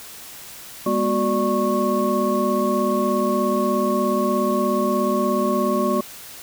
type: tone cluster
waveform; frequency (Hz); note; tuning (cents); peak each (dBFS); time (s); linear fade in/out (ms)
sine; 205.3 / 242.1 / 368.2 / 590 / 1100; G#3 / B3 / F#4 / D5 / C#6; -20 / -34 / -8 / +8 / -14; -24; 0.86-6.01; 5
effects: white hiss -39 dBFS RMS until 6.42 s